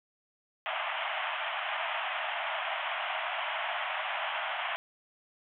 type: band-pass noise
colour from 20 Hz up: pink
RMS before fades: -34 dBFS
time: 0.66-4.76 s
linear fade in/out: 0 ms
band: 620 to 3300 Hz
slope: 96 dB/octave
effects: none